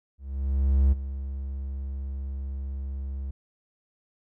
triangle tone with ADSR envelope, 67.8 Hz, C#2, 38 cents flat, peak -14 dBFS, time 0.18-3.31 s, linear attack 740 ms, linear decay 19 ms, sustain -14 dB, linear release 5 ms, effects none

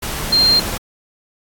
sine tone in noise, 4186 Hz, C8, in tune, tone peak -10 dBFS, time 0.32-0.6 s, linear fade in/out 10 ms, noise pink, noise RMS -24 dBFS, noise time 0.02-0.78 s, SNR +11 dB, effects AAC 64 kbps

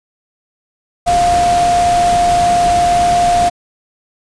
sine tone in noise, 702 Hz, F5, 9 cents sharp, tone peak -9 dBFS, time 1.06-3.5 s, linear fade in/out 20 ms, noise pink, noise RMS -21 dBFS, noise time 1.06-3.5 s, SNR +9 dB, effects resampled to 22050 Hz

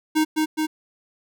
square tone with echo, 311.1 Hz, D#4, in tune, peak -17 dBFS, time 0.15-0.25 s, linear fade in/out 20 ms, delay 210 ms, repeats 2, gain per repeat -2 dB, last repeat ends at 0.67 s, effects none

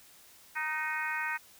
harmonic tone with a mistuned harmonic, 311.1 Hz, D#4, in tune, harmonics 3 / 4 / 5 / 6 / 7 / 8, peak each -38 / -42 / -36 / -36 / -40 / -40 dBFS, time 0.55-1.38 s, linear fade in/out 20 ms, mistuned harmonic 5, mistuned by -25 cents, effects white hiss -57 dBFS RMS until 1.59 s

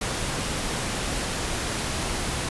pink noise, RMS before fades -28 dBFS, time 0.01-2.49 s, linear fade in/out 5 ms, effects resampled to 24000 Hz

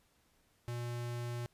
square tone, 120 Hz, B2, 49 cents flat, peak -38 dBFS, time 0.68-1.46 s, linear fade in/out 0 ms, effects pink hiss -72 dBFS RMS until 1.53 s + resampled to 32000 Hz

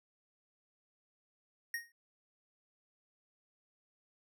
square tone with exponential decay, 1864.7 Hz, A#6, in tune, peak -33 dBFS, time 1.74-1.92 s, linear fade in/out 2 ms, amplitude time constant 38 ms, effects none

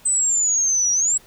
sine exponential two-way sweep, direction down then up, 8170 to 5720 to 7880 Hz, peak -16 dBFS, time 0.05-1.18 s, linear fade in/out 10 ms, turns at 0.92 s, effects pink hiss -50 dBFS RMS until 1.26 s

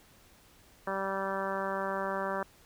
harmonic tone, 194 Hz, G3, 18 cents flat, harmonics 1 / 2 / 3 / 4 / 5 / 6 / 7 / 8 / 9, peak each -41 / -39 / -36 / -41 / -38 / -39 / -42 / -41 / -45 dBFS, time 0.87-2.43 s, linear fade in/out 2 ms, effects pink hiss -60 dBFS RMS until 2.65 s

